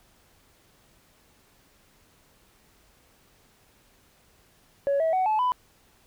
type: tone with pitch steps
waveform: sine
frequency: 560 / 647 / 747.5 / 863.6 / 997.8 Hz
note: C#5 / E5 / F#5 / A5 / B5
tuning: +18 / -32 / +17 / -33 / +17 cents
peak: -19 dBFS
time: 4.87-5.52 s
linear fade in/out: 0 ms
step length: 130 ms
effects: tanh soft clip ceiling -19 dBFS + pink hiss -61 dBFS RMS until 6.06 s